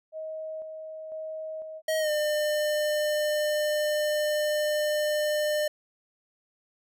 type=tone with tremolo; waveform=sine; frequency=631 Hz; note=D#5; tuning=24 cents sharp; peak=-33 dBFS; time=0.12-1.82 s; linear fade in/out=50 ms; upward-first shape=square; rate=1 Hz; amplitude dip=35%
type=tone with pitch glide; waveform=square; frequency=632 to 602.1 Hz; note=D#5 to D5; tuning=+27 to +43 cents; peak=-25 dBFS; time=1.88-5.68 s; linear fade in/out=5 ms; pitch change=-84 cents; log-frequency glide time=1.99-2.1 s
effects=none